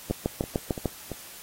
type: two click trains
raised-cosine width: 2 ms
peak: -11 / -20 dBFS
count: 6 / 4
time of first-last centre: 0.11-0.857 / 0.1-1.117 s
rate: 6.69 / 2.95 Hz
effects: white hiss -45 dBFS RMS until 1.42 s + AAC 48 kbps